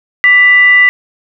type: tone with frequency modulation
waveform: sine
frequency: 1982 Hz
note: B6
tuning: 6 cents sharp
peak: -3 dBFS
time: 0.24-0.89 s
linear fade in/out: 0 ms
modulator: 824 Hz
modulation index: 0.25
effects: none